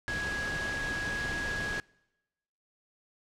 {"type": "tone in noise", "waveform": "sine", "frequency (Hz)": 1661.2, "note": "G#6", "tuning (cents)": 0, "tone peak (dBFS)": -32, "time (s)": [0.08, 1.8], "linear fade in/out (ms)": 0, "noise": "pink", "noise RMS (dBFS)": -37, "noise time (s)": [0.08, 1.8], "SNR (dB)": 2, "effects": ["noise-tail reverb RT60 1.0 s tail -26 dB re dry", "low-pass 6000 Hz 12 dB/octave"]}